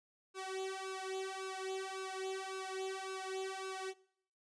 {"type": "tone with flanger", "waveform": "sawtooth", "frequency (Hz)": 381, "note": "G4", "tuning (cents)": -49, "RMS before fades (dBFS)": -42, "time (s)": [0.34, 3.94], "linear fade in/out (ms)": 50, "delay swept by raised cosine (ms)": [0.75, 2.35], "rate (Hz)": 1.8, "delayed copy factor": 0.95, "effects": ["noise-tail reverb RT60 0.7 s tail -23 dB re dry", "resampled to 22050 Hz"]}